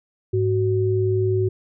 sine tone pair together, 104.7 / 373.1 Hz, G#2 / F#4, +15 / +14 cents, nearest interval octave + minor seventh, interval 2199 cents, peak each -20 dBFS, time 0.33-1.49 s, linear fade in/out 10 ms, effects none

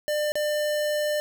square tone with dropouts, 598 Hz, D5, 31 cents sharp, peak -24 dBFS, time 0.08-1.2 s, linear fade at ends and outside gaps 0 ms, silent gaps 0.32-0.355 s, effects none

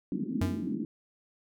pink band-pass noise, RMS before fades -33 dBFS, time 0.12-0.85 s, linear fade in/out 2 ms, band 180 to 320 Hz, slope 48 dB/octave
square tone with exponential decay, 92.6 Hz, F#2, 2 cents sharp, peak -25 dBFS, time 0.41-0.75 s, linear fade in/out 5 ms, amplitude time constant 73 ms
effects none

